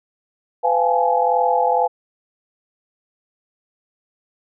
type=tone cluster; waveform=sine; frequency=503 / 696 / 818 / 860 Hz; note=B4 / F5 / G#5 / A5; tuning=+32 / -6 / -26 / -40 cents; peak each=-20 dBFS; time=0.63-1.88 s; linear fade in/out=20 ms; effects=none